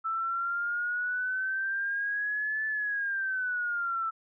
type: exponential two-way sweep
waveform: sine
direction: up then down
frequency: 1318.5 to 1748 to 1318.5 Hz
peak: -28 dBFS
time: 0.04-4.11 s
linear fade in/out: 20 ms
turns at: 2.66 s
effects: none